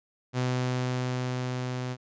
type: tone with level ramp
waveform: sawtooth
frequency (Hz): 126.3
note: B2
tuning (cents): +39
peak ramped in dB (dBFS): -21 to -27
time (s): 0.33-1.97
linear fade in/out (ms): 50
effects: resampled to 16000 Hz